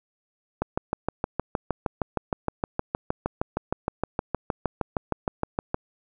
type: click train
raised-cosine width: 1 ms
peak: -10 dBFS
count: 34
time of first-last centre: 0.62-5.744 s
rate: 6.44 Hz
effects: none